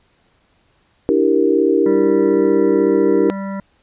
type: chord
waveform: sine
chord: E half-diminished seventh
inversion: third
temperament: equal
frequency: 293.7 / 329.6 / 392 / 466.2 Hz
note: D4 / E4 / G4 / Bb4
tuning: 0 / 0 / 0 / 0 cents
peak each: -18 / -17 / -16 / -17 dBFS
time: 1.09-3.3 s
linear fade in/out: 0 ms
type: harmonic tone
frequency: 195.8 Hz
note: G3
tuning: 2 cents flat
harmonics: 1 / 3 / 5 / 7 / 9 / 10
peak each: -23 / -31 / -33 / -37 / -44 / -41 dBFS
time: 1.86-3.6 s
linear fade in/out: 2 ms
effects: pink hiss -59 dBFS RMS until 3.82 s + resampled to 8000 Hz